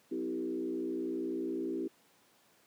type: tone with frequency modulation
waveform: sine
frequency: 325.8 Hz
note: E4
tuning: 20 cents flat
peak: -32 dBFS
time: 0.11-1.88 s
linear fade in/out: 10 ms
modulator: 60.1 Hz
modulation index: 1.3
effects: pink hiss -66 dBFS RMS until 2.66 s + high-pass 200 Hz 12 dB/octave